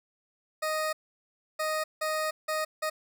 20% pulse tone bursts at uneven times, 622.3 Hz, D#5, in tune, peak -23 dBFS, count 5, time 0.62-0.93 / 1.59-1.84 / 2.01-2.31 / 2.48-2.65 / 2.82-2.9 s, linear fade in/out 10 ms, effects none

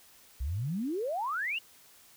sine exponential sweep, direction up, 59.1 to 2960 Hz, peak -30 dBFS, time 0.4-1.59 s, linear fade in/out 10 ms, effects white hiss -58 dBFS RMS until 2.16 s

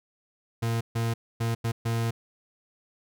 40% pulse tone bursts at uneven times, 115.1 Hz, A#2, 22 cents flat, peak -24 dBFS, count 5, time 0.62-0.81 / 0.95-1.14 / 1.4-1.55 / 1.64-1.72 / 1.85-2.11 s, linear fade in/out 10 ms, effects none

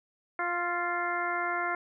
harmonic tone with a mistuned harmonic, 349.9 Hz, F4, 3 cents sharp, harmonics 1 / 2 / 3 / 4 / 5 / 6, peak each -38 / -34 / -35 / -33 / -37 / -37 dBFS, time 0.39-1.75 s, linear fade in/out 2 ms, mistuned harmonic 4, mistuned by -17 cents, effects none

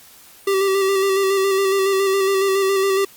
square tone with vibrato, 389 Hz, G4, 13 cents flat, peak -16 dBFS, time 0.47-3.05 s, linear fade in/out 5 ms, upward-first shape square, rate 7.2 Hz, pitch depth 25 cents each way, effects white hiss -46 dBFS RMS until 3.16 s + Opus 48 kbps

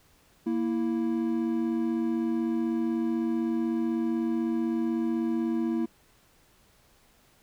triangle tone pair together, 233.6 / 329.6 Hz, A#3 / E4, +4 / 0 cents, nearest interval tritone, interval 596 cents, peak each -26 dBFS, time 0.46-5.86 s, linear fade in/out 10 ms, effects pink hiss -62 dBFS RMS until 7.42 s

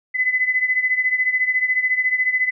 sine beating tone pair, 2013 / 2027 Hz, B6 / B6, +33 / +45 cents, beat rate 14 Hz, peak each -18 / -22 dBFS, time 0.14-2.51 s, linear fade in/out 20 ms, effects none

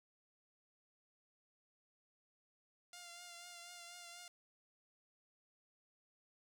5% pulse tone with vibrato, 698.5 Hz, F5, in tune, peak -40 dBFS, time 2.93-4.28 s, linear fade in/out 2 ms, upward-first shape triangle, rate 4.1 Hz, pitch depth 33 cents each way, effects none

